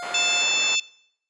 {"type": "tone", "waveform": "25% pulse", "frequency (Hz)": 707, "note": "F5", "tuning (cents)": 21, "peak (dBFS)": -28, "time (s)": [0, 0.42], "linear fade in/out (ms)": 0}
{"type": "band-pass noise", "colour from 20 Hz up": "pink", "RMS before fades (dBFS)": -35, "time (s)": [0.02, 0.76], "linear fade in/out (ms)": 10, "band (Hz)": [570, 2400], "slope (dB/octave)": 12}
{"type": "harmonic tone", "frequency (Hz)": 880, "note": "A5", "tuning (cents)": 0, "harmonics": [3, 4, 5, 6, 7, 8], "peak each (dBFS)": [-23, -23, -34, -33, -37, -28], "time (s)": [0.14, 0.8], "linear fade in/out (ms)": 5}
{"effects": ["noise-tail reverb RT60 0.7 s tail -22 dB re dry", "resampled to 22050 Hz"]}